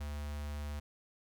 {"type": "tone with notch filter", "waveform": "square", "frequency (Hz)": 73.42, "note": "D2", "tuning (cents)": 0, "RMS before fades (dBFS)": -40, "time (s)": [0, 0.8], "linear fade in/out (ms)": 10, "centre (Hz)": 320, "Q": 1.2, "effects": []}